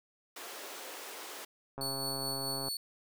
pink high-pass noise, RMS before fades -45 dBFS, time 0.36-1.45 s, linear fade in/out 5 ms, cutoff 360 Hz, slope 24 dB/octave
click train, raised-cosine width 1 ms, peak -27 dBFS, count 124, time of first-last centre 1.78-2.684 s, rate 136 Hz
sawtooth tone with tremolo, 4431 Hz, C#8, 2 cents flat, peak -31 dBFS, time 1.81-2.77 s, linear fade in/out 2 ms, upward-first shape triangle, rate 4.7 Hz, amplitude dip 40%
effects none

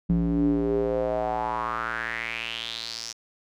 square tone with band-pass filter sweep, 57.3 Hz, A#1, 29 cents flat, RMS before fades -27 dBFS, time 0.09-3.13 s, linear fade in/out 10 ms, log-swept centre 190 to 5800 Hz, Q 5, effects none

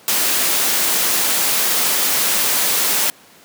white noise, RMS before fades -17 dBFS, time 0.08-3.1 s, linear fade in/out 0 ms, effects pink hiss -46 dBFS RMS until 3.44 s + high-pass 200 Hz 12 dB/octave

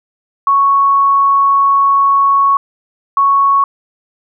sine tone pair in turn, 1108.7 / 1108.7 Hz, C#6 / C#6, 0 / 0 cents, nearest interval unison, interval 0 cents, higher neither, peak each -7 dBFS, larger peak neither, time 0.47-2.57 / 3.17-3.64 s, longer first, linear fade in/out 2 ms, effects none

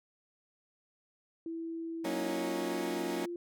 sine tone with pitch glide, 329.6 to 346.4 Hz, E4 to F4, 0 to -14 cents, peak -36 dBFS, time 1.46-3.36 s, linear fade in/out 2 ms, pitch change +86 cents, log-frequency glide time 2.16-2.65 s
20% pulse chord, D# minor seventh, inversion first, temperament equal with one note detuned, 185 / 233.1 / 277.2 / 308.3 Hz, F#3 / A#3 / C#4 / D#4, 0 / 0 / 0 / -16 cents, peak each -36 / -35 / -33 / -36 dBFS, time 2.04-3.26 s, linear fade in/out 10 ms
effects none

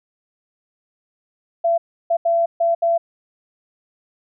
sine tone bursts at uneven times, 675 Hz, E5, 41 cents sharp, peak -14 dBFS, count 5, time 1.64-1.78 / 2.1-2.17 / 2.25-2.46 / 2.6-2.75 / 2.82-2.98 s, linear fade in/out 10 ms, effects none

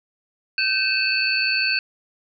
sine tone cluster, 1544 / 2527 / 2647 / 4467 Hz, G6 / D#7 / E7 / C#8, -27 / +26 / +7 / +12 cents, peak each -25 / -26 / -23 / -23 dBFS, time 0.58-1.79 s, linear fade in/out 2 ms, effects none

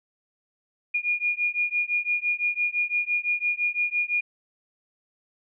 sine beating tone pair, 2430 / 2435.9 Hz, D#7 / D#7, -42 / -37 cents, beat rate 5.9 Hz, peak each -26 dBFS, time 0.94-4.21 s, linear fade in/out 10 ms, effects none

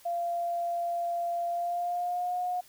sine tone with pitch glide, 690 to 721 Hz, F5 to F#5, -21 to -45 cents, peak -28 dBFS, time 0.05-2.61 s, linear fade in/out 10 ms, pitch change +76 cents, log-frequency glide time 1.49-2.39 s, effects white hiss -57 dBFS RMS until 2.68 s

